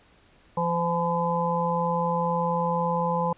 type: harmonic tone with a mistuned harmonic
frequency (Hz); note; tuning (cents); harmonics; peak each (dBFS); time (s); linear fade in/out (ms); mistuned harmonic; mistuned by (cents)
170.9; F3; -37; 1 / 3 / 5 / 6; -28 / -28 / -28 / -28; 0.57-3.33; 5; 6; -22
effects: pink hiss -58 dBFS RMS until 3.37 s + resampled to 8000 Hz